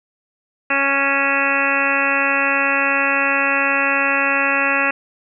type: harmonic tone with a mistuned harmonic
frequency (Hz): 277.2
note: C#4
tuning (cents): 0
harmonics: 1 / 2 / 3 / 4 / 5 / 6 / 7 / 8 / 9 / 10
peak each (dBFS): -27 / -25 / -27 / -25 / -23 / -22 / -23 / -28 / -23 / -23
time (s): 0.7-4.91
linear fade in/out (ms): 5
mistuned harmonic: 10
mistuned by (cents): -56
effects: none